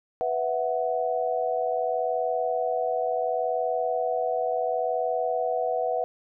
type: chord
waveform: sine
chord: B suspended fourth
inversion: none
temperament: equal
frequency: 493.9 / 659.3 / 740 Hz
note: B4 / E5 / F#5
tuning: 0 / 0 / 0 cents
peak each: -28 dBFS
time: 0.21-6.04 s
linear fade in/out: 0 ms
effects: none